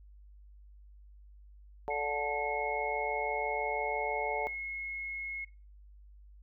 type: harmonic tone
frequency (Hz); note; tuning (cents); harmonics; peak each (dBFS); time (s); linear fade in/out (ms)
146; D3; -10; 3 / 4 / 5 / 6; -37 / -37 / -37 / -37; 1.88-4.47; 0
type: tone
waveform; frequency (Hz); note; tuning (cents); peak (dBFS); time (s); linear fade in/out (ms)
sine; 2170; C#7; -37; -36; 1.9-5.45; 10
effects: noise-tail reverb RT60 0.3 s tail -18 dB re dry + added 50 Hz sine -52 dBFS peak until 6.42 s